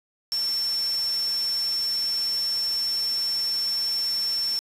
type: tone in noise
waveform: sine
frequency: 5410 Hz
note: E8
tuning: 44 cents sharp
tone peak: -23 dBFS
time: 0.32-4.59 s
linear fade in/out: 0 ms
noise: white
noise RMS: -39 dBFS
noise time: 0.32-4.59 s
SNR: +13 dB
effects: resampled to 32000 Hz